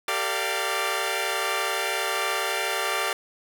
10% pulse chord, G minor seventh, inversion none, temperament equal with one note detuned, 392 / 455 / 587.3 / 698.5 Hz, G4 / Bb4 / D5 / F5, 0 / -42 / 0 / 0 cents, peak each -22 dBFS, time 0.08-3.13 s, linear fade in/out 2 ms, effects none

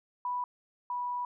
sine tone pair in turn, 986 / 979.8 Hz, B5 / B5, -3 / -14 cents, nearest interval unison, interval 11 cents, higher first, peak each -30 / -31 dBFS, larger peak first, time 0.25-0.44 / 0.9-1.25 s, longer second, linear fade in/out 2 ms, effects none

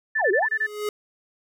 sine tone bursts, 1760 Hz, A6, in tune, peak -20 dBFS, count 6, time 0.15-0.668 s, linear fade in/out 10 ms, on 68 ms, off 22 ms
sine exponential two-way sweep, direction down then up, 1108.7 to 352.7 to 1108.7 Hz, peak -19 dBFS, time 0.18-0.47 s, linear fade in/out 50 ms, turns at 0.31 s
square tone with exponential growth, 419.2 Hz, G#4, 16 cents sharp, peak -23 dBFS, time 0.38-0.89 s, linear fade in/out 2 ms, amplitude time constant 110 ms
effects none

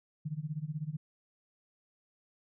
sine tone with tremolo, 152.6 Hz, D#3, 33 cents flat, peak -31 dBFS, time 0.25-0.97 s, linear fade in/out 10 ms, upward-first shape sine, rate 16 Hz, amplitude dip 90%, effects none

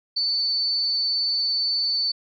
sine tone with amplitude modulation, 4509 Hz, C#8, 29 cents sharp, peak -18 dBFS, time 0.16-2.12 s, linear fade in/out 10 ms, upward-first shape sine, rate 263 Hz, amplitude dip 55%, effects none

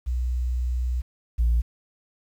sine tone pair in turn, 61.74 / 58.23 Hz, B1 / A#1, 0 / -1 cents, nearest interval minor second, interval 101 cents, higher first, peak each -22 / -16 dBFS, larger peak second, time 0.06-1.02 / 1.38-1.62 s, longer first, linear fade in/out 20 ms, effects tanh soft clip ceiling -15 dBFS + 9-bit

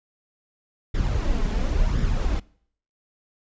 brown noise with flanger, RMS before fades -22 dBFS, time 0.94-2.4 s, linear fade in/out 10 ms, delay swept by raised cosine 0.56 to 4.76 ms, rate 0.94 Hz, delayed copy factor +0.55, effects noise-tail reverb RT60 0.6 s tail -23 dB re dry + resampled to 16000 Hz

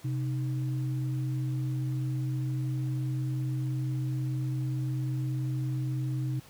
sine tone pair together, 129.8 / 310.6 Hz, C3 / D#4, -13 / -3 cents, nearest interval octave + minor third, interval 1510 cents, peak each -28 / -39 dBFS, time 0.04-6.4 s, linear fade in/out 10 ms, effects pink hiss -54 dBFS RMS until 6.49 s + high-pass 60 Hz 12 dB/octave

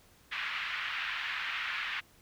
pink band-pass noise, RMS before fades -36 dBFS, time 0.31-2.01 s, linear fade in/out 20 ms, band 1400 to 3000 Hz, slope 24 dB/octave, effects pink hiss -62 dBFS RMS until 2.21 s

